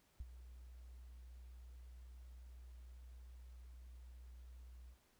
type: tone with ADSR envelope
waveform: sine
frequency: 61.3 Hz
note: B1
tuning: 12 cents flat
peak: -40 dBFS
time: 0.2-4.98 s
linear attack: 3 ms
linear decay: 36 ms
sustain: -13 dB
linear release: 90 ms
effects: tanh soft clip ceiling -36 dBFS + pink hiss -74 dBFS RMS until 5.19 s